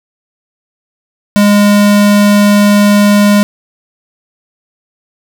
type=tone; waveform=square; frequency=205.2 Hz; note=G#3; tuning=21 cents flat; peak=-5 dBFS; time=1.36-3.43 s; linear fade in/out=0 ms; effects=none